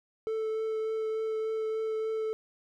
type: tone with vibrato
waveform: triangle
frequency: 440 Hz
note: A4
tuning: in tune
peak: -27 dBFS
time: 0.27-2.33 s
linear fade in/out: 0 ms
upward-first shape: triangle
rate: 3.4 Hz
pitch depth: 11 cents each way
effects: none